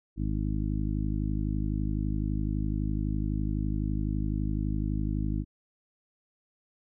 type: harmonic tone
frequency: 51.91 Hz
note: G#1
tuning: in tune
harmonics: 1 / 2 / 3 / 4 / 5 / 6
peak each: -30 / -33 / -35 / -36 / -37 / -38 dBFS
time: 0.16-5.45 s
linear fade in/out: 50 ms
effects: none